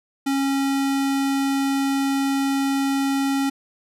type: tone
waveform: square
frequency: 274 Hz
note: C#4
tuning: 20 cents flat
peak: -20 dBFS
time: 0.26-3.5 s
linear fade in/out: 10 ms
effects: resampled to 32000 Hz